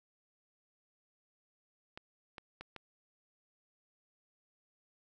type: clicks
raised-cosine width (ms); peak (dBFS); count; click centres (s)
0.3; -29; 4; 1.975 / 2.382 / 2.61 / 2.763
effects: none